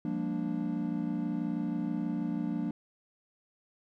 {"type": "chord", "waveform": "triangle", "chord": "G minor seventh", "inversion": "third", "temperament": "equal with one note detuned", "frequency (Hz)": [174.61, 200.9, 233.1, 293.7], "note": ["F3", "G3", "Bb3", "D4"], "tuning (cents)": [0, 43, 0, 0], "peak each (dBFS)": [-34, -36, -33, -33], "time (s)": [0.05, 2.71], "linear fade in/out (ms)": 2, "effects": []}